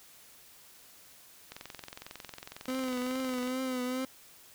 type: click train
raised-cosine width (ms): 0.2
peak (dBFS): -25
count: 44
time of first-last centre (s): 1.52-3.475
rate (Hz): 22
type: tone with vibrato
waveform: 30% pulse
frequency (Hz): 255.3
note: C4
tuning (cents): -42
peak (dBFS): -29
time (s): 2.68-4.05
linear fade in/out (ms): 2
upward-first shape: triangle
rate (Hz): 2.4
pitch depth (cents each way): 53
effects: white hiss -56 dBFS RMS until 4.54 s